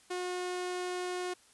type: tone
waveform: sawtooth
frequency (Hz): 361.2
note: F#4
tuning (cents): -42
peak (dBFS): -30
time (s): 0.1-1.34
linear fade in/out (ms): 10
effects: white hiss -62 dBFS RMS until 1.53 s + resampled to 24000 Hz